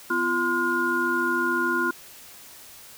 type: tone cluster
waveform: sine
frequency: 250.3 / 344.1 / 1035 / 1427 Hz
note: B3 / F4 / C6 / F6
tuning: +23 / -26 / -19 / +37 cents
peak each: -31 / -27 / -28 / -24 dBFS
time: 0.1-1.91 s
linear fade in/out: 5 ms
effects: white hiss -46 dBFS RMS until 2.97 s